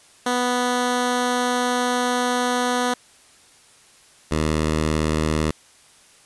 10% pulse tone pair in turn, 246.9 / 77.81 Hz, B3 / D#2, 0 / +1 cents, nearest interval octave + minor sixth, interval 1999 cents, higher first, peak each -11 dBFS, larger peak neither, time 0.26-2.94 / 4.31-5.51 s, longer first, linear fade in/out 5 ms, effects white hiss -52 dBFS RMS until 6.25 s + resampled to 24000 Hz

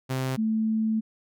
sawtooth / sine tone pair in turn, 130.81 / 220 Hz, C3 / A3, 0 / 0 cents, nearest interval major sixth, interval 900 cents, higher second, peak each -22 dBFS, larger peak neither, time 0.09-0.37 / 0.37-1.01 s, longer second, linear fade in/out 20 ms, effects none

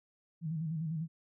sine tone with vibrato, 159.9 Hz, D#3, 48 cents sharp, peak -33 dBFS, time 0.41-1.08 s, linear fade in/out 50 ms, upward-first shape square, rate 10 Hz, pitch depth 67 cents each way, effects none

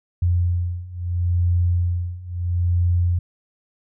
sine beating tone pair, 87.31 / 88.06 Hz, F2 / F2, 0 / +15 cents, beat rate 0.75 Hz, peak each -22 / -20 dBFS, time 0.22-3.19 s, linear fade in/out 5 ms, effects none

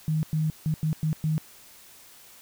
sine tone bursts at uneven times, 156 Hz, D#3, 5 cents sharp, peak -22 dBFS, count 6, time 0.08-0.23 / 0.33-0.5 / 0.66-0.74 / 0.83-0.93 / 1.03-1.13 / 1.24-1.38 s, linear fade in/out 0 ms, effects white hiss -51 dBFS RMS until 2.41 s

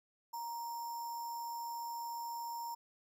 sine tone with sample-and-hold, 937 Hz, A#5, 9 cents sharp, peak -39 dBFS, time 0.33-2.75 s, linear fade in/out 10 ms, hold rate 6300 Hz, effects none

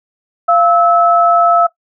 sine tone pair together, 690 / 1302.5 Hz, F5 / E6, -21 / -21 cents, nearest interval major seventh, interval 1100 cents, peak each -10 dBFS, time 0.48-1.67 s, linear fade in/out 10 ms, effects noise-tail reverb RT60 0.1 s tail -17 dB re dry

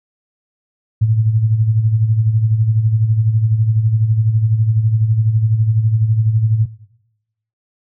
sine tone with tremolo, 110.4 Hz, A2, 6 cents sharp, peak -8 dBFS, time 1.01-6.66 s, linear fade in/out 10 ms, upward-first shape sine, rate 12 Hz, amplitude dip 55%, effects noise-tail reverb RT60 0.9 s tail -19 dB re dry

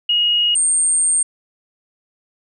sine tone pair in turn, 2881 / 8633 Hz, F#7 / C#9, -47 / -47 cents, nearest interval octave + perfect fifth, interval 1900 cents, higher second, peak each -13 dBFS, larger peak neither, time 0.09-0.55 / 0.55-1.23 s, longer second, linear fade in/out 5 ms, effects none

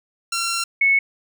10% pulse / sine tone pair in turn, 1366 / 2203 Hz, F6 / C#7, -39 / -11 cents, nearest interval minor sixth, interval 828 cents, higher second, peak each -13 dBFS, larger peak neither, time 0.32-0.64 / 0.81-0.99 s, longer first, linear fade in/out 5 ms, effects none

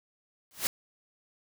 white noise with exponential growth, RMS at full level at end -24 dBFS, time 0.51-0.67 s, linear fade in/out 0 ms, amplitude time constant 33 ms, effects none

